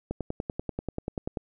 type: click train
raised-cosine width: 2 ms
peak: -17 dBFS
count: 14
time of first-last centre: 0.11-1.372 s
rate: 10.3 Hz
effects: none